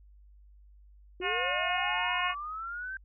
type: linear sweep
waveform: sine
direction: up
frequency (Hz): 352.2 to 1575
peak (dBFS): -35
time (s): 1.2-2.97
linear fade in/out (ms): 2
type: harmonic tone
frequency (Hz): 359.5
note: F#4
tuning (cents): -50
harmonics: 2 / 3 / 4 / 5 / 6 / 7 / 8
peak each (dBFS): -36 / -36 / -36 / -36 / -36 / -36 / -36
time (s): 1.21-2.35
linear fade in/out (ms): 50
effects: added 50 Hz sine -53 dBFS peak until 3.04 s